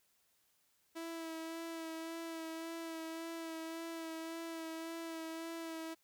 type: tone with vibrato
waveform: sawtooth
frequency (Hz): 327.4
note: E4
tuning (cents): -12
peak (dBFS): -38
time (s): 0.95-5.95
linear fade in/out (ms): 20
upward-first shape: sine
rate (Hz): 1.8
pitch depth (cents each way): 22
effects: white hiss -75 dBFS RMS until 6.03 s